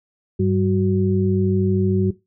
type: tone cluster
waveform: sine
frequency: 99.2 / 192 / 371.2 Hz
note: G2 / G3 / F#4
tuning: +21 / -36 / +6 cents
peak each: -20 dBFS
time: 0.39-2.11 s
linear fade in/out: 10 ms
effects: noise-tail reverb RT60 0.2 s tail -17 dB re dry